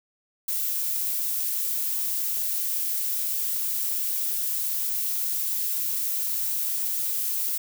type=noise; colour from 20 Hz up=violet; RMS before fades=-27 dBFS; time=0.48-7.58 s; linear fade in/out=5 ms; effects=none